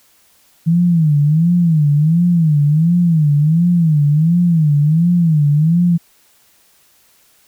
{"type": "tone with vibrato", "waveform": "sine", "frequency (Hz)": 159.7, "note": "D#3", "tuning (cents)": 45, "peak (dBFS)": -9, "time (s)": [0.66, 5.98], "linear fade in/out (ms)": 20, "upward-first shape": "sine", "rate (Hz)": 1.4, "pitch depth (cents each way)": 170, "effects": ["white hiss -53 dBFS RMS until 7.47 s"]}